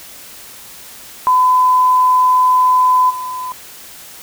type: tone with level steps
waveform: sine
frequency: 1010 Hz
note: B5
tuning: 39 cents sharp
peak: -8 / -21 dBFS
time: 1.27-3.52 s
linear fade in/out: 0 ms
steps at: 3.09 s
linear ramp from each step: 20 ms
effects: white hiss -36 dBFS RMS until 4.22 s